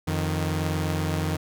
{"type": "tone pair together", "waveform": "sawtooth", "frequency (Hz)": [88.29, 155.56], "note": ["F2", "D#3"], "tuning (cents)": [19, 0], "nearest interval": "minor seventh", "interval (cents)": 981, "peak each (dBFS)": -23, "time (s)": [0.07, 1.37], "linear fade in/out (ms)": 10, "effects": []}